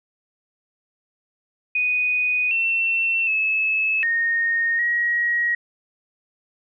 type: tone with pitch steps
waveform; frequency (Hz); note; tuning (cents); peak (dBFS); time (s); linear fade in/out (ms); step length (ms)
sine; 2485 / 2697 / 2597 / 1849 / 1898; D#7 / E7 / E7 / A#6 / A#6; -3 / +39 / -26 / -15 / +31; -18; 1.75-5.55; 5; 760
effects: none